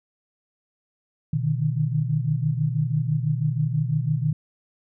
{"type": "tone cluster", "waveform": "sine", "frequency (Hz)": [122.5, 149.8, 155.9], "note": ["B2", "D3", "D#3"], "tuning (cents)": [-14, 35, 4], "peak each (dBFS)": -25, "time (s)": [1.33, 4.33], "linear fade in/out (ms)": 5, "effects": []}